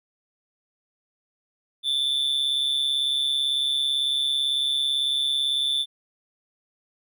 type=tone with amplitude modulation; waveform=triangle; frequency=3520 Hz; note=A7; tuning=in tune; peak=-17 dBFS; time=1.83-5.86 s; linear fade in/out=50 ms; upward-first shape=sine; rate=138 Hz; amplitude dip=65%; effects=none